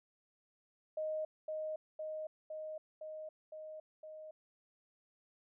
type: tone with echo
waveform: sine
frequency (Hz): 622.3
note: D#5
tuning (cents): 0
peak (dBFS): -35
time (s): 0.97-1.25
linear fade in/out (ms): 5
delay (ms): 510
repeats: 6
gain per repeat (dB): -2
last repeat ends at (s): 4.31
effects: none